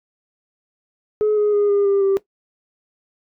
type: tone with pitch steps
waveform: sine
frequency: 424.9 / 417.8 / 410.9 / 404.1 / 397.4 / 390.8 Hz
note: G#4 / G#4 / G#4 / G#4 / G4 / G4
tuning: +40 / +10 / -18 / -47 / +24 / -5 cents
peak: -12 dBFS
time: 1.21-2.17 s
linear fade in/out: 0 ms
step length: 160 ms
effects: noise-tail reverb RT60 0.1 s tail -17 dB re dry + tanh soft clip ceiling -12 dBFS